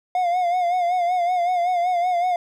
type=tone with vibrato; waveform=triangle; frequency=712 Hz; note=F5; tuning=33 cents sharp; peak=-16 dBFS; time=0.15-2.36 s; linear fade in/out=2 ms; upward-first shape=sine; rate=5.3 Hz; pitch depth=61 cents each way; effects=none